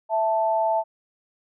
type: tone pair together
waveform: sine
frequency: 659.3 / 880.1 Hz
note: E5 / A5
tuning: 0 / 0 cents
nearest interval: perfect fourth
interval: 500 cents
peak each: -22 dBFS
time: 0.09-0.84 s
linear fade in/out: 50 ms
effects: none